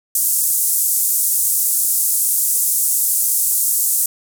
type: band-pass noise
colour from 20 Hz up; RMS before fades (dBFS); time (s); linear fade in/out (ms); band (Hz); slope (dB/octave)
white; -17; 0.15-4.06; 2; 7700 to 14000; 24
effects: none